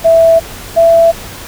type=tone pair in turn; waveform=sine; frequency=659.3 / 666.6 Hz; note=E5 / E5; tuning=0 / +19 cents; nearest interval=unison; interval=19 cents; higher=second; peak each=-3 dBFS; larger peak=neither; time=0.04-0.4 / 0.76-1.12 s; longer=neither; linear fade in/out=20 ms; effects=added 90 Hz sine -38 dBFS peak until 1.47 s + pink hiss -28 dBFS RMS until 1.47 s